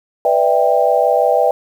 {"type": "chord", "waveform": "sine", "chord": "E minor seventh", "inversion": "second", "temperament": "just", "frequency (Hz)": [494.4, 593.3, 659.3, 791.1], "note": ["B4", "D5", "E5", "G5"], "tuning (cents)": [2, 18, 0, 16], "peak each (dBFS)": -16, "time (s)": [0.25, 1.51], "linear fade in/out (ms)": 2, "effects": ["7-bit"]}